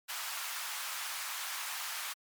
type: high-pass noise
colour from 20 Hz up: pink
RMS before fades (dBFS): -39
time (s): 0.08-2.14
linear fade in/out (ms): 20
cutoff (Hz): 950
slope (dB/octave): 24
effects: MP3 96 kbps